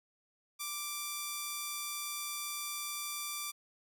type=tone; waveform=5% pulse; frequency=1174.7 Hz; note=D6; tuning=in tune; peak=-25 dBFS; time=0.59-3.52 s; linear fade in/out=20 ms; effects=none